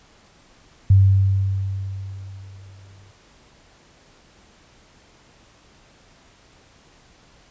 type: tone with exponential decay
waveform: sine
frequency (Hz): 97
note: G2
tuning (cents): -18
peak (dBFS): -8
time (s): 0.9-3.11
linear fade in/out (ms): 5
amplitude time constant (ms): 480
effects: pink hiss -53 dBFS RMS until 7.5 s + resampled to 16000 Hz